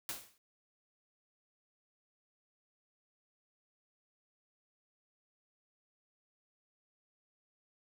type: noise with exponential decay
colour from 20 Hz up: white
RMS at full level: -37 dBFS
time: 0.09-0.38 s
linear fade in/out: 1 ms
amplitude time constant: 63 ms
effects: none